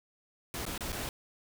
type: noise with dropouts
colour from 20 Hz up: pink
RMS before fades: -37 dBFS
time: 0.54-1.09 s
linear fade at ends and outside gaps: 1 ms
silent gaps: 0.653-0.664 / 0.778-0.807 / 0.921-0.927 s
effects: none